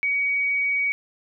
sine tone, 2257 Hz, C#7, 31 cents sharp, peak -20 dBFS, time 0.03-0.92 s, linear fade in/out 0 ms, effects none

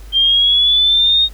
sine linear sweep, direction up, 3164 to 3729 Hz, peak -9 dBFS, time 0.12-1.29 s, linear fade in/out 50 ms, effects added 50 Hz sine -32 dBFS peak until 1.33 s + pink hiss -45 dBFS RMS until 1.33 s

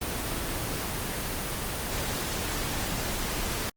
pink noise, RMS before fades -31 dBFS, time 0.01-3.7 s, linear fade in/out 10 ms, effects Opus 24 kbps

